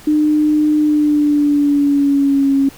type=tone with pitch glide; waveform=sine; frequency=302.7 to 274.4 Hz; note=D#4 to C#4; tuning=-48 to -17 cents; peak=-10 dBFS; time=0.07-2.69 s; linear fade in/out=5 ms; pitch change=-169 cents; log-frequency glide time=0.78-2.54 s; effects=pink hiss -40 dBFS RMS until 2.77 s